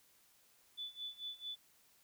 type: tone with tremolo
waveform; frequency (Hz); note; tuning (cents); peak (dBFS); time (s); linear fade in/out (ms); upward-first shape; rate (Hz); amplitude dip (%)
sine; 3478; A7; -21; -40; 0.77-1.56; 20; sine; 4.5; 90
effects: white hiss -69 dBFS RMS until 2.03 s